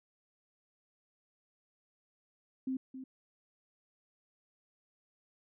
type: tone with echo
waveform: sine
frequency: 261.6 Hz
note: C4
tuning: in tune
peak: -32 dBFS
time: 2.67-2.77 s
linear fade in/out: 5 ms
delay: 270 ms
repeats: 1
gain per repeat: -10 dB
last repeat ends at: 3.04 s
effects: none